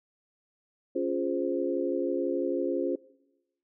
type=chord; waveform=sine; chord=Db major seventh; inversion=none; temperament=equal; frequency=277.2 / 349.2 / 415.3 / 523.3 Hz; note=Db4 / F4 / Ab4 / C5; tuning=0 / 0 / 0 / 0 cents; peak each=-32 / -30 / -34 / -32 dBFS; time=0.95-2.96 s; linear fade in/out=10 ms; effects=noise-tail reverb RT60 1.0 s tail -22 dB re dry